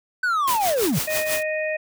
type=linear sweep; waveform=triangle; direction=down; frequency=1528 to 114.3 Hz; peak=-17 dBFS; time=0.23-0.99 s; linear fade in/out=5 ms
type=noise with tremolo; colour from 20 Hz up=white; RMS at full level=-24 dBFS; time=0.47-1.43 s; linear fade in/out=10 ms; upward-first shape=triangle; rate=6.1 Hz; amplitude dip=90%
type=harmonic tone; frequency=620 Hz; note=D#5; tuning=6 cents flat; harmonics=1 / 3 / 4; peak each=-24 / -29 / -30 dBFS; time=1.07-1.77 s; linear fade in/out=10 ms
effects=none